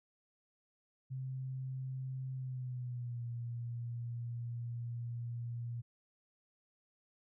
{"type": "tone with pitch glide", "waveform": "sine", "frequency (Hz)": [130.81, 118.58], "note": ["C3", "A#2"], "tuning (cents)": [0, 30], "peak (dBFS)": -38, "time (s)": [1.1, 5.82], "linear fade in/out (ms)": 20, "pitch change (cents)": -170, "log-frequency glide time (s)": [2.34, 3.24], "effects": []}